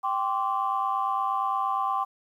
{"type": "chord", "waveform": "sine", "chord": "G suspended fourth", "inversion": "none", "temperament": "equal with one note detuned", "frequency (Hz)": [784, 1046.5, 1155.1], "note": ["G5", "C6", "D6"], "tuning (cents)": [0, 0, -29], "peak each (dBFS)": -28, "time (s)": [0.03, 2.05], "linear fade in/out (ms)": 20, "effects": ["tanh soft clip ceiling -15 dBFS", "10-bit"]}